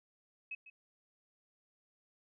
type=tone with echo; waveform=sine; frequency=2563 Hz; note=E7; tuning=49 cents flat; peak=-39 dBFS; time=0.51-0.55 s; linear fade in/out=5 ms; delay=150 ms; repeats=1; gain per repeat=-13 dB; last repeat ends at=0.7 s; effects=none